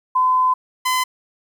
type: tone pair in turn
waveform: sine / sawtooth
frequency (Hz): 1019 / 1019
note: C6 / C6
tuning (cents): -46 / -46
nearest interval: unison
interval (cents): 0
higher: neither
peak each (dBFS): -13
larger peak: neither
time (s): 0.15-0.54 / 0.85-1.04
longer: first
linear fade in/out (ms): 10
effects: 9-bit